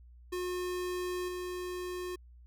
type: tone with level steps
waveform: square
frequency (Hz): 360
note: F#4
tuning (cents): -47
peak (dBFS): -34 / -37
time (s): 0.32-2.16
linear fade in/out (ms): 10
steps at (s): 1.28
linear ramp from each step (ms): 5
effects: added 60 Hz sine -52 dBFS peak until 2.46 s